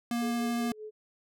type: tone with vibrato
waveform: square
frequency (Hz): 236.6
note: A#3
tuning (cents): +26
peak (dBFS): -29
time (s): 0.11-0.72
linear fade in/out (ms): 2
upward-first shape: triangle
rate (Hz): 13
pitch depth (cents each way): 9
type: tone with tremolo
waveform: sine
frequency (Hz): 429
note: A4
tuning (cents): -44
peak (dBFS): -38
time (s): 0.21-0.91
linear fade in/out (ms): 20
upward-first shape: sine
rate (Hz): 5.1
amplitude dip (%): 75
effects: none